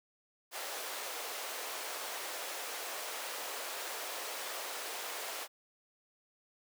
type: high-pass noise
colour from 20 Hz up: pink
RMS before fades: -41 dBFS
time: 0.51-5.48 s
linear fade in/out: 50 ms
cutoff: 460 Hz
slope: 24 dB/octave
effects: none